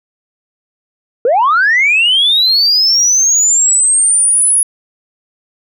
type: linear sweep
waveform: sine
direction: up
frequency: 443.1 to 10520 Hz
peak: -6 dBFS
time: 1.25-4.63 s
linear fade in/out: 2 ms
effects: tanh soft clip ceiling -4 dBFS